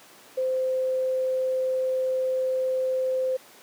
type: tone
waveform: sine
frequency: 518 Hz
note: C5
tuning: 17 cents flat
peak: -22 dBFS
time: 0.37-3.37 s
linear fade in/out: 10 ms
effects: pink hiss -50 dBFS RMS until 3.62 s + high-pass 300 Hz 12 dB/octave